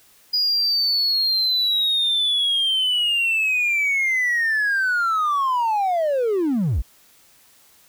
triangle linear sweep, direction down, 4926 to 40.83 Hz, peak -15 dBFS, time 0.33-6.82 s, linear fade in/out 10 ms, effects tanh soft clip ceiling -13 dBFS + white hiss -54 dBFS RMS until 7.88 s

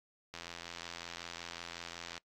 click train, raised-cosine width 0.2 ms, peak -26 dBFS, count 158, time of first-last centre 0.34-2.178 s, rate 85.4 Hz, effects noise-tail reverb RT60 0.1 s tail -24 dB re dry + AAC 48 kbps

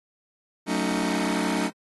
sawtooth chord, D# half-diminished seventh, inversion first, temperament just, 186.68 / 224 / 280 / 311.1 Hz, F#3 / A3 / C#4 / D#4, +16 / +31 / +18 / 0 cents, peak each -25 dBFS, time 0.66-1.71 s, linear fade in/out 50 ms, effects AAC 32 kbps

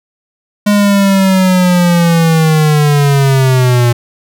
square linear sweep, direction down, 207.7 to 118.6 Hz, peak -7 dBFS, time 0.66-3.93 s, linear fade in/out 10 ms, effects none

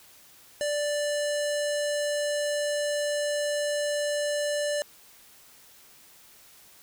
square tone with low-pass filter, 587 Hz, D5, 1 cent flat, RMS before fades -28 dBFS, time 0.61-4.82 s, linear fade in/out 0 ms, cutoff 8400 Hz, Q 2.2, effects white hiss -54 dBFS RMS until 6.82 s

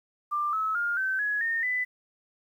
sine tone with pitch steps, 1188 / 1295.5 / 1412.8 / 1540.6 / 1680.1 / 1832.1 / 1998 Hz, D6 / E6 / F6 / G6 / G#6 / A#6 / B6, +20 / -30 / +20 / -30 / +20 / -30 / +20 cents, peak -25 dBFS, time 0.31-1.85 s, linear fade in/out 20 ms, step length 220 ms, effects 10-bit

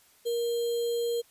sine tone with sample-and-hold, 470 Hz, A#4, 14 cents sharp, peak -26 dBFS, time 0.25-1.22 s, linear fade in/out 20 ms, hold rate 3675 Hz, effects white hiss -61 dBFS RMS until 1.3 s + resampled to 32000 Hz

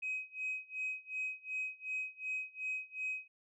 sine tone with tremolo, 2529 Hz, D#7, 28 cents sharp, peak -33 dBFS, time 0.02-3.28 s, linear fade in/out 10 ms, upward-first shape sine, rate 2.7 Hz, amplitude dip 95%, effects tanh soft clip ceiling -31 dBFS

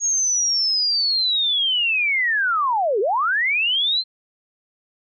sine linear two-way sweep, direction down then up, 6645 to 370 to 4188 Hz, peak -17 dBFS, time 0-4.04 s, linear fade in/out 50 ms, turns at 3 s, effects none

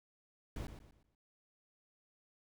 brown noise with echo, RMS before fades -42 dBFS, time 0.56-0.67 s, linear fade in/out 2 ms, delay 120 ms, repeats 4, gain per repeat -9 dB, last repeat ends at 1.15 s, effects none

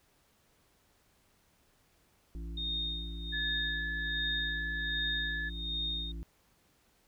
harmonic tone, 56.1 Hz, A1, 34 cents sharp, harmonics 1 / 3 / 5 / 6, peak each -38 / -48 / -52 / -54 dBFS, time 2.35-6.23 s, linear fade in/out 0 ms
sine tone with tremolo, 3688 Hz, A#7, 19 cents flat, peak -32 dBFS, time 2.57-6.12 s, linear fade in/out 5 ms, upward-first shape sine, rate 1.3 Hz, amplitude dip 85%
sine tone, 1722 Hz, A6, 38 cents flat, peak -34 dBFS, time 3.32-5.5 s, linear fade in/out 20 ms
effects pink hiss -69 dBFS RMS until 7.07 s

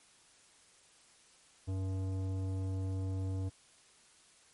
triangle tone with tanh clipping, 95 Hz, F#2, 46 cents sharp, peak -35 dBFS, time 1.67-3.5 s, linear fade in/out 20 ms, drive 18 dB, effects white hiss -63 dBFS RMS until 4.53 s + MP3 48 kbps

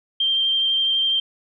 sine tone with vibrato, 3162 Hz, G7, 14 cents sharp, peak -17 dBFS, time 0.2-1.2 s, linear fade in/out 5 ms, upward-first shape triangle, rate 12 Hz, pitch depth 14 cents each way, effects none

